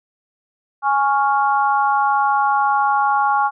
sine chord, Db major, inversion second, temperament equal, 830.6 / 1108.7 / 1396.9 Hz, Ab5 / Db6 / F6, 0 / 0 / 0 cents, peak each -16 / -19 / -22 dBFS, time 0.82-3.51 s, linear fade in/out 50 ms, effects none

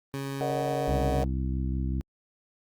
20% pulse tone with pitch glide, 137.6 to 139.04 Hz, C#3 to C#3, -12 to +6 cents, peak -26 dBFS, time 0.14-1.23 s, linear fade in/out 0 ms, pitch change +18 cents, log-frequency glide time 0.45-0.58 s
sine chord, D# minor seventh, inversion second, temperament equal with one note detuned, 466.2 / 566.7 / 622.3 / 740 Hz, A#4 / C#5 / D#5 / F#5, 0 / +38 / 0 / 0 cents, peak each -33 / -35 / -33 / -32 dBFS, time 0.41-1.24 s, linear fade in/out 0 ms
harmonic tone, 65.3 Hz, C2, 3 cents flat, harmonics 1 / 2 / 3 / 4 / 5, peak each -28 / -33 / -36 / -38 / -41 dBFS, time 0.88-2.01 s, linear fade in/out 0 ms
effects Opus 32 kbps

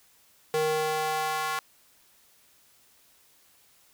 square tone with high-pass filter sweep, 155.56 Hz, D#3, in tune, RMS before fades -28 dBFS, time 0.54-1.59 s, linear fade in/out 0 ms, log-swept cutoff 430 to 1100 Hz, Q 2.1, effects white hiss -61 dBFS RMS until 3.93 s

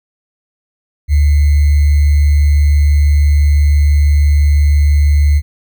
sine tone with sample-and-hold, 73 Hz, D2, 10 cents flat, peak -6 dBFS, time 1.08-5.42 s, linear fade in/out 50 ms, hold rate 2100 Hz, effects none

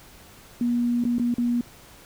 sine tone with dropouts, 240 Hz, B3, 49 cents flat, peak -20 dBFS, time 0.61-1.61 s, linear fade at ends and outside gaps 2 ms, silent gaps 1.039-1.051 / 1.184-1.196 / 1.341-1.382 s, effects pink hiss -49 dBFS RMS until 2.05 s

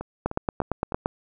two click trains, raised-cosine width 1 ms, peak -9 / -18 dBFS, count 8 / 4, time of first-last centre 0.26-1.059 / 0.01-0.922 s, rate 8.76 / 3.29 Hz, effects none

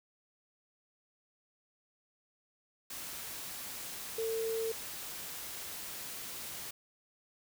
sine tone in noise, 450 Hz, A4, 39 cents sharp, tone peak -32 dBFS, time 4.18-4.72 s, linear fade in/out 5 ms, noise white, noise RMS -43 dBFS, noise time 2.9-6.71 s, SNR +8 dB, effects none

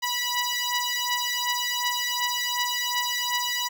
10% pulse beating tone pair, 977 / 979.7 Hz, B5 / B5, -19 / -14 cents, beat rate 2.7 Hz, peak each -19 dBFS, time 0.02-3.69 s, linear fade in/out 20 ms, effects none

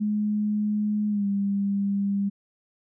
sine tone with pitch glide, 210 to 199.48 Hz, G#3 to G3, +19 to +30 cents, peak -22 dBFS, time 0-2.3 s, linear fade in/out 20 ms, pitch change -89 cents, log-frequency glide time 1.09-1.26 s, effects none

